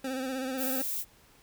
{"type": "tone with vibrato", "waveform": "25% pulse", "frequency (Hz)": 261.6, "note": "C4", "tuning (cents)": 0, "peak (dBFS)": -28, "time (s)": [0.04, 0.82], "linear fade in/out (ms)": 5, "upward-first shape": "sine", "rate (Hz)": 16, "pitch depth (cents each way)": 49}
{"type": "noise", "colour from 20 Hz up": "violet", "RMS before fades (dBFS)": -33, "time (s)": [0.57, 1.05], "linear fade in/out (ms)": 50}
{"effects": ["pink hiss -60 dBFS RMS until 1.42 s"]}